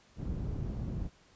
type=low-pass noise; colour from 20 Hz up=white; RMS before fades=-36 dBFS; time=0.16-1.1 s; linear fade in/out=50 ms; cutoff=140 Hz; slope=12 dB/octave; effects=pink hiss -63 dBFS RMS until 1.35 s + resampled to 16000 Hz